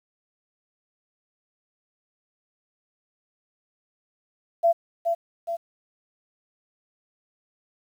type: tone with echo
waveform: sine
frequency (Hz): 675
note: E5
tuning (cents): +41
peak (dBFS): -15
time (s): 4.63-4.73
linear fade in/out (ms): 20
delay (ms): 420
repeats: 2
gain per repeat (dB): -5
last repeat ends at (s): 5.57
effects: 9-bit